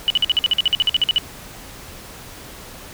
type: tone bursts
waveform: sine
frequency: 2960 Hz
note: F#7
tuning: in tune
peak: -12 dBFS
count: 16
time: 0.08-1.182 s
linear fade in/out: 0 ms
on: 22 ms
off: 50 ms
effects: pink hiss -38 dBFS RMS until 2.93 s